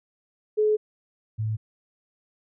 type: tone pair in turn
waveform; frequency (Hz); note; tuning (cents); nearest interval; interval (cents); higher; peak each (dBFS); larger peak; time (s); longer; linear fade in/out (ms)
sine; 426.6 / 109.14; G#4 / A2; +46 / -14; 2 octaves; 2360; first; -18 / -24; first; 0.57-0.77 / 1.38-1.57; first; 20
effects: none